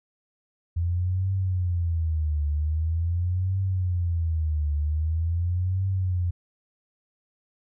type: tone with vibrato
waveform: sine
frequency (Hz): 84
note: E2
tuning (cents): +33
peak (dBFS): -22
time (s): 0.76-6.31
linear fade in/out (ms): 10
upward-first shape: triangle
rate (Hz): 0.44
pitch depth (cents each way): 240
effects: none